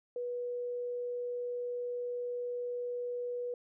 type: tone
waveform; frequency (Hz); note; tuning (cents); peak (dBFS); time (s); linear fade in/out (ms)
sine; 487.7; B4; -22; -34; 0.16-3.54; 2
effects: none